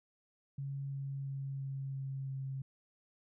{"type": "tone with pitch steps", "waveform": "sine", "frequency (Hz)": [138.4, 137.6, 136.81, 136.02, 135.24, 134.46], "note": ["C#3", "C#3", "C#3", "C#3", "C#3", "C3"], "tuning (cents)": [-2, -12, -22, -32, -42, 48], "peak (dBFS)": -37, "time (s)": [0.58, 2.62], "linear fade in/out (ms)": 5, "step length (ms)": 340, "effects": []}